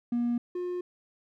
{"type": "tone pair in turn", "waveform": "triangle", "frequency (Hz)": [239, 357.4], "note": ["A#3", "F4"], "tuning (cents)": [43, 40], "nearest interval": "perfect fifth", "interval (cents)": 697, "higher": "second", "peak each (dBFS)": [-22, -28], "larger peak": "first", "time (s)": [[0.12, 0.38], [0.55, 0.81]], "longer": "neither", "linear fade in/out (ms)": 5, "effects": ["tanh soft clip ceiling -21 dBFS"]}